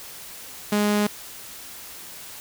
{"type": "tone", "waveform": "sawtooth", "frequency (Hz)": 207.7, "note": "G#3", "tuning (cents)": 0, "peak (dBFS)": -15, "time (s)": [0.72, 1.07], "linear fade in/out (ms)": 5, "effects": ["white hiss -40 dBFS RMS until 2.4 s"]}